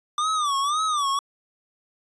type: tone with vibrato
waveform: square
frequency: 1184 Hz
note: D6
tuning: 14 cents sharp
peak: -22 dBFS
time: 0.18-1.19 s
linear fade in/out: 2 ms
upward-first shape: sine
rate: 1.9 Hz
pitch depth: 140 cents each way
effects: resampled to 22050 Hz